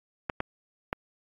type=clicks; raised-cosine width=0.5 ms; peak=-13 dBFS; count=3; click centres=0.298 / 0.404 / 0.929 s; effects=AAC 32 kbps